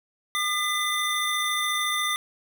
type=tone cluster; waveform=square; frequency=1210 / 2011 / 3576 Hz; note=D#6 / B6 / A7; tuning=-49 / +31 / +27 cents; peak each=-29 dBFS; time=0.35-2.16 s; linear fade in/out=0 ms; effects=none